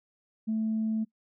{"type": "tone", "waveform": "sine", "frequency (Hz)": 220, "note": "A3", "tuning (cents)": 0, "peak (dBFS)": -25, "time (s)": [0.47, 1.05], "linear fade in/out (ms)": 20, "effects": ["noise-tail reverb RT60 0.1 s tail -23 dB re dry", "tanh soft clip ceiling -22 dBFS"]}